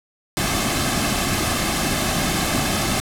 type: noise with comb filter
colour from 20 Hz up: pink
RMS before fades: -21 dBFS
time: 0.37-3 s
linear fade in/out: 0 ms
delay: 2.1 ms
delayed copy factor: -0.55
effects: low-pass 12000 Hz 12 dB/octave